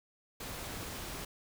pink noise, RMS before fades -42 dBFS, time 0.4-1.25 s, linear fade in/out 5 ms, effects none

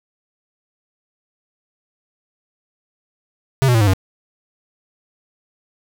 square tone with pitch steps, 134.1 / 122.97 / 112.76 / 103.41 / 94.82 Hz, C3 / B2 / A2 / G#2 / F#2, +43 / -7 / +43 / -7 / +43 cents, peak -12 dBFS, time 3.62-3.935 s, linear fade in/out 0 ms, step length 63 ms, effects none

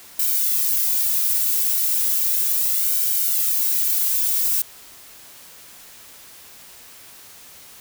violet noise with flanger, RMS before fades -20 dBFS, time 0.19-4.62 s, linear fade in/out 5 ms, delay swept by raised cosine 1.3 to 2.7 ms, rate 0.35 Hz, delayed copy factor +0.65, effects white hiss -44 dBFS RMS until 7.8 s

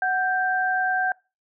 sine tone pair together, 742 / 1572.2 Hz, F#5 / G6, +5 / +5 cents, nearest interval octave + minor second, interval 1300 cents, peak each -23 dBFS, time 0.02-1.12 s, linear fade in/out 2 ms, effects noise-tail reverb RT60 0.3 s tail -25 dB re dry

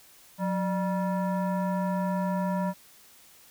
sine tone with frequency modulation, 182.4 Hz, F#3, 24 cents flat, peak -25 dBFS, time 0.38-2.74 s, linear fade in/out 50 ms, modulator 780 Hz, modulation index 0.91, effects white hiss -55 dBFS RMS until 3.5 s

